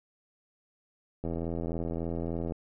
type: click train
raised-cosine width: 2 ms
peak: -21 dBFS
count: 108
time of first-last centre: 1.24-2.521 s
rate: 83.5 Hz
effects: none